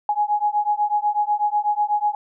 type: beating tone pair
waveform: sine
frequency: 830.6 / 838.7 Hz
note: G#5 / G#5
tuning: 0 / +17 cents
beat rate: 8.1 Hz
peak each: -21 dBFS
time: 0.09-2.15 s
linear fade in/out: 2 ms
effects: none